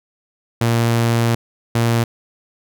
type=tone bursts at uneven times; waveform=sawtooth; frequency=116.54 Hz; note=A#2; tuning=in tune; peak=-10 dBFS; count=2; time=0.61-1.35 / 1.75-2.04 s; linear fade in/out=5 ms; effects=none